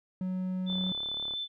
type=tone; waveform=triangle; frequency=185 Hz; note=F#3; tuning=in tune; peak=-28 dBFS; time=0.21-0.92 s; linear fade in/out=2 ms
type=tone with vibrato; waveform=sine; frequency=3520 Hz; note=A7; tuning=in tune; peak=-32 dBFS; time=0.66-1.48 s; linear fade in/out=50 ms; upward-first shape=triangle; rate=5.8 Hz; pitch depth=8 cents each way
type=click train; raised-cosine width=1 ms; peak=-33 dBFS; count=24; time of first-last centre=0.7-1.337 s; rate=36.1 Hz
effects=none